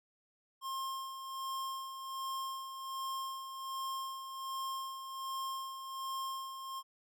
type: tone with tremolo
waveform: square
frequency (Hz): 1066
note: C6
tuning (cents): +32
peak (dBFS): -37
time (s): 0.61-6.83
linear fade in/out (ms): 50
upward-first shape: sine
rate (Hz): 1.3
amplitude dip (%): 55
effects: none